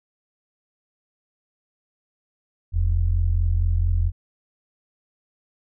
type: tone pair together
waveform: sine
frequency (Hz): 40.68 / 85.1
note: E1 / F2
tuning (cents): -22 / -44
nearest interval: octave + minor second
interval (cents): 1278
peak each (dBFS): -20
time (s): 2.72-4.12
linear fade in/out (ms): 50
effects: none